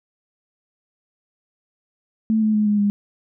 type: tone with pitch steps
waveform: sine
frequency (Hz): 220 / 215.8 / 211.8 / 207.8 / 203.8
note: A3 / A3 / G#3 / G#3 / G#3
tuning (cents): 0 / -33 / +34 / +1 / -32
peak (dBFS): -15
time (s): 2.3-2.9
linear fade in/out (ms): 0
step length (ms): 120
effects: none